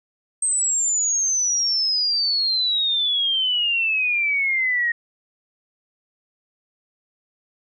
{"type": "exponential sweep", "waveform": "sine", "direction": "down", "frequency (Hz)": [8372, 1864.7], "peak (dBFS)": -18, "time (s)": [0.42, 4.92], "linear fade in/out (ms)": 5, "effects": []}